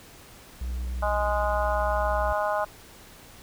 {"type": "tone", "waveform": "triangle", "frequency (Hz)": 61.74, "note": "B1", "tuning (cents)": 0, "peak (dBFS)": -26, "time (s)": [0.61, 2.33], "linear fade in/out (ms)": 5}
{"type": "harmonic tone", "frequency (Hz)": 207.7, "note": "G#3", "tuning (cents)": 0, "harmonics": [3, 4, 5, 6, 7], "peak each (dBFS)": [-27, -29, -31, -33, -34], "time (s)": [1.02, 2.65], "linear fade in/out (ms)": 10}
{"effects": ["pink hiss -49 dBFS RMS until 3.42 s"]}